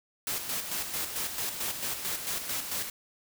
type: noise with tremolo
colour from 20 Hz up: white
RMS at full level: -32 dBFS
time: 0.27-2.9 s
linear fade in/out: 2 ms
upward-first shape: square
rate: 4.5 Hz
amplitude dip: 50%
effects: none